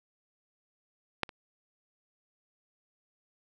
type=clicks; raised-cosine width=0.3 ms; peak=-11 / -29 dBFS; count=2; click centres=1.233 / 1.292 s; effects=none